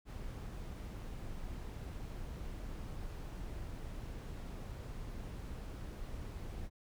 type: noise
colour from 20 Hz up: brown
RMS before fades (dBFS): -44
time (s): 0.05-6.7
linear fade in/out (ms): 50
effects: none